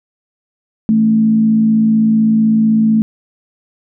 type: tone with frequency modulation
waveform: sine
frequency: 220 Hz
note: A3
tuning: in tune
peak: -8 dBFS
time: 0.89-3.02 s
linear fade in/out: 0 ms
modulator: 55.8 Hz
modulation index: 0.34
effects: none